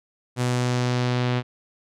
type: tone with low-pass filter sweep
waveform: sawtooth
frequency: 123.9 Hz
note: B2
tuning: 6 cents sharp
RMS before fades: -23 dBFS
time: 0.36-1.43 s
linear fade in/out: 50 ms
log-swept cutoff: 9400 to 3300 Hz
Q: 1.3
effects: none